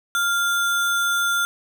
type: tone with sample-and-hold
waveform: sine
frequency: 1396.9 Hz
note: F6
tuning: in tune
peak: -18 dBFS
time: 0.15-1.45 s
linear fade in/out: 0 ms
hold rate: 4900 Hz
effects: none